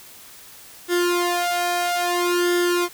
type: tone with flanger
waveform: sawtooth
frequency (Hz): 351.6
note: F4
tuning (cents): +12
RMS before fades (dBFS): -21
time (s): 0.88-2.89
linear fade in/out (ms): 50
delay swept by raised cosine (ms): 0.59 to 1.59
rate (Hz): 0.6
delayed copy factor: +1
effects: white hiss -44 dBFS RMS until 2.93 s